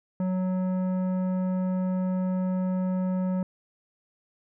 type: tone with tanh clipping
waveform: triangle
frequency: 185 Hz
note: F#3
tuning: in tune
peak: -26 dBFS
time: 0.2-3.43 s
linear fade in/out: 2 ms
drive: 16 dB
effects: none